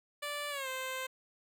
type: tone with pitch glide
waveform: 10% pulse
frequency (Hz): 584 to 520.3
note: D5 to C5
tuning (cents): -10 to -10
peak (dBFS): -28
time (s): 0.22-1.07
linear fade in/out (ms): 10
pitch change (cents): -200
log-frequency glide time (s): 0.5-0.68
effects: none